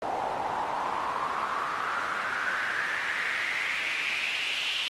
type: noise with band-pass filter sweep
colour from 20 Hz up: pink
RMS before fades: -31 dBFS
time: 0.02-4.88 s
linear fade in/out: 0 ms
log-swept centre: 760 to 3000 Hz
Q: 5.4
effects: AAC 32 kbps